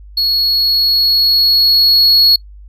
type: tone with level ramp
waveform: triangle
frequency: 4343 Hz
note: C#8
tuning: 36 cents flat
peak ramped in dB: -10 to -4 dBFS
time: 0.17-2.36 s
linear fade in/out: 5 ms
effects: noise-tail reverb RT60 0.1 s tail -24 dB re dry + added 50 Hz sine -33 dBFS peak until 2.68 s